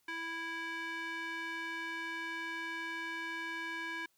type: tone with band-pass filter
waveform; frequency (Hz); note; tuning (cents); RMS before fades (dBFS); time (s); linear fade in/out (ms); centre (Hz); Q
square; 329.6; E4; 0; -40; 0.08-4.06; 5; 1900; 2.4
effects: white hiss -74 dBFS RMS until 4.17 s